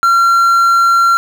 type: tone with quantisation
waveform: triangle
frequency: 1370 Hz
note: F6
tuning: 34 cents flat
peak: -5 dBFS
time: 0.03-1.17 s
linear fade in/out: 0 ms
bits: 5
effects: none